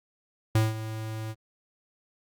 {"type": "tone with ADSR envelope", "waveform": "square", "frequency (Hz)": 110, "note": "A2", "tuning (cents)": 0, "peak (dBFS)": -19, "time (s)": [0.55, 1.35], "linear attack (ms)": 3, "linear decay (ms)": 180, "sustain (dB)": -14, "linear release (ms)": 46, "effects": ["Opus 48 kbps"]}